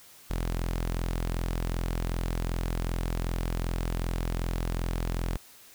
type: tone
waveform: sawtooth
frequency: 42.62 Hz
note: F1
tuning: 41 cents flat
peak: -24 dBFS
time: 0.3-5.37 s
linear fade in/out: 0 ms
effects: white hiss -53 dBFS RMS until 5.74 s